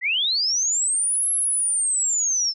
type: linear two-way sweep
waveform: sine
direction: up then down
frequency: 1900 to 11175 to 5220 Hz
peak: -19 dBFS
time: 0.01-2.54 s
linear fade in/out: 50 ms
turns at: 1.31 s
effects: none